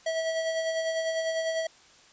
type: tone with tremolo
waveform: square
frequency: 649 Hz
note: E5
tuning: 27 cents flat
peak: -26 dBFS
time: 0.06-1.67 s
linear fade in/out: 5 ms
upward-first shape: sine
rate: 10 Hz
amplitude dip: 40%
effects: white hiss -56 dBFS RMS until 2.12 s + resampled to 16000 Hz